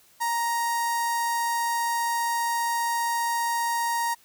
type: tone with notch filter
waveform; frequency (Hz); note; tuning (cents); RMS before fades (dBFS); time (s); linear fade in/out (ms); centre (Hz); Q
sawtooth; 935; A#5; +5; -26; 0.2-4.15; 20; 3100; 1
effects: white hiss -58 dBFS RMS until 4.24 s